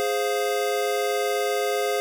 square chord, F minor, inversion first, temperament equal, 415.3 / 523.3 / 698.5 Hz, Ab4 / C5 / F5, 0 / 0 / 0 cents, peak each -26 / -28 / -29 dBFS, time 0-2 s, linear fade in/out 0 ms, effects none

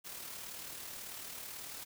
white noise with amplitude modulation, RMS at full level -44 dBFS, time 0.04-1.85 s, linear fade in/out 20 ms, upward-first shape sine, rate 38.2 Hz, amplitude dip 40%, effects none

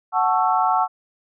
sine chord, F# minor seventh, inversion none, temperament equal with one note detuned, 740 / 880 / 1108.7 / 1329.2 Hz, F#5 / A5 / C#6 / E6, 0 / 0 / 0 / +14 cents, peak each -20 / -21 / -23 / -23 dBFS, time 0.12-0.88 s, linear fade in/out 50 ms, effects none

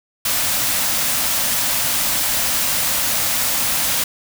white band-stop noise, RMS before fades -19 dBFS, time 0.25-4.04 s, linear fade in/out 5 ms, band 320 to 480 Hz, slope 96 dB/octave, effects none

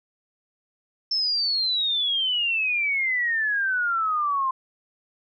sine exponential sweep, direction down, 5340 to 1040 Hz, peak -21 dBFS, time 1.11-4.51 s, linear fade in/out 5 ms, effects none

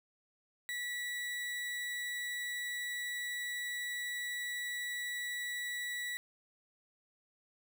35% pulse tone, 1948 Hz, B6, 24 cents flat, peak -35 dBFS, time 0.69-6.17 s, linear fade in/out 0 ms, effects none

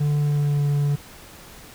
triangle tone with pitch glide, 147 to 144.14 Hz, D3 to D3, +2 to -32 cents, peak -16 dBFS, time 0-0.96 s, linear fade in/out 10 ms, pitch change -34 cents, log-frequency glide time 0.18-0.66 s, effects pink hiss -44 dBFS RMS until 1.74 s

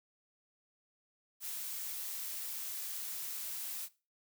blue noise, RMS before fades -41 dBFS, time 1.4-3.89 s, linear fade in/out 50 ms, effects noise-tail reverb RT60 0.3 s tail -18 dB re dry

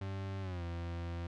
40% pulse tone with pitch glide, 97 to 85.42 Hz, G2 to F2, -18 to -38 cents, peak -37 dBFS, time 0.01-1.27 s, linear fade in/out 5 ms, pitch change -220 cents, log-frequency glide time 0.41-0.63 s, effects low-pass 4000 Hz 12 dB/octave

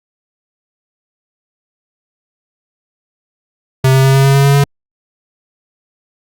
square tone with pitch steps, 131.9 / 133.2 / 134.52 / 135.84 / 137.18 / 138.54 / 139.9 / 141.29 Hz, C3 / C3 / C3 / C#3 / C#3 / C#3 / C#3 / C#3, +14 / +31 / +48 / -35 / -18 / -1 / +16 / +33 cents, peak -7 dBFS, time 3.84-4.64 s, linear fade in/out 5 ms, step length 100 ms, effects Opus 48 kbps

